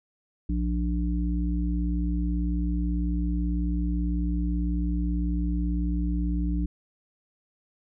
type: harmonic tone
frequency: 59.1 Hz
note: A#1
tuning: 24 cents sharp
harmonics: 1 / 3 / 5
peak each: -25 / -30 / -32 dBFS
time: 0.49-6.66 s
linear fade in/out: 5 ms
effects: none